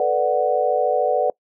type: chord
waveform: sine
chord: B minor seventh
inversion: third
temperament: equal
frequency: 440 / 493.9 / 587.3 / 740 Hz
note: A4 / B4 / D5 / F#5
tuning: 0 / 0 / 0 / 0 cents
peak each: -25 / -21 / -21 / -21 dBFS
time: 0-1.3 s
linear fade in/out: 2 ms
effects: noise-tail reverb RT60 0.1 s tail -24 dB re dry